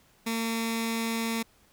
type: tone with notch filter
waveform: 15% pulse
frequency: 227.4 Hz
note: A#3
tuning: 43 cents flat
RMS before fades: -30 dBFS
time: 0.26-1.43 s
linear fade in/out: 10 ms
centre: 600 Hz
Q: 0.66
effects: pink hiss -62 dBFS RMS until 1.72 s